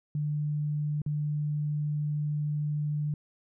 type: tone with dropouts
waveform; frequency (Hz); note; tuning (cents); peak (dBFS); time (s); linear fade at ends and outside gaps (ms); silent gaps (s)
sine; 148.9; D3; +24; -27; 0.15-3.14; 2; 1.018-1.062
effects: none